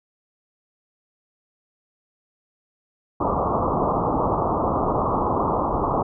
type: low-pass noise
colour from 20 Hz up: white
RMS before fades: -22 dBFS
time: 3.2-6.03 s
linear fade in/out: 10 ms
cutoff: 1200 Hz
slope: 96 dB/octave
effects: none